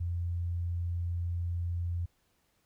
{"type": "tone", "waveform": "sine", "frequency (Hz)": 86.5, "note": "F2", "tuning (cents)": -16, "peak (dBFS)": -30, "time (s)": [0, 2.06], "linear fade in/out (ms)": 10, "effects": ["pink hiss -73 dBFS RMS until 2.65 s"]}